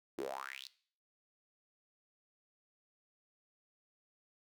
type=tone with high-pass filter sweep; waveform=sawtooth; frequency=66.7 Hz; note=C2; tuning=34 cents sharp; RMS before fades=-44 dBFS; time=0.18-0.68 s; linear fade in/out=0 ms; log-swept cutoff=320 to 4700 Hz; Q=7.4; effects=noise-tail reverb RT60 0.5 s tail -18 dB re dry